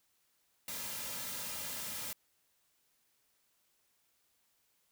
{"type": "noise with comb filter", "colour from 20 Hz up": "white", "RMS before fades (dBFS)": -41, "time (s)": [0.68, 2.13], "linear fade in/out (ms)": 2, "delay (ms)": 2.7, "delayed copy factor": -0.6, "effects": ["white hiss -75 dBFS RMS until 4.91 s"]}